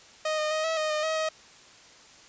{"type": "tone with pitch steps", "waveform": "sawtooth", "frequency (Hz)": [622, 613, 625, 646, 620, 611, 635, 631], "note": ["D#5", "D#5", "D#5", "E5", "D#5", "D#5", "D#5", "D#5"], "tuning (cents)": [-1, -26, 8, -35, -6, -32, 35, 24], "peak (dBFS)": -22, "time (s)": [0.25, 1.29], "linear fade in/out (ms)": 5, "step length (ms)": 130, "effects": ["white hiss -52 dBFS RMS until 2.28 s", "resampled to 16000 Hz"]}